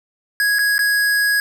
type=tone with dropouts; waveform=square; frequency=1661.2 Hz; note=G#6; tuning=in tune; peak=-15 dBFS; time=0.4-1.4 s; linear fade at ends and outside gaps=1 ms; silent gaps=0.586-0.591 / 0.781-0.791 s; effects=none